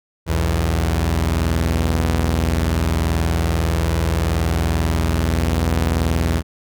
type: tone pair together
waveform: sawtooth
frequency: 61.74 / 82.41 Hz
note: B1 / E2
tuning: 0 / 0 cents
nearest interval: perfect fourth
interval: 500 cents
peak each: -17 / -14 dBFS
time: 0.26-6.43 s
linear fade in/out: 50 ms
effects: none